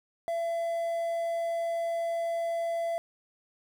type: tone with quantisation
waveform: triangle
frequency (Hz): 673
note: E5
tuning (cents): +36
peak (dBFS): -26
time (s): 0.28-2.98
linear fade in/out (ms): 0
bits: 9
effects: none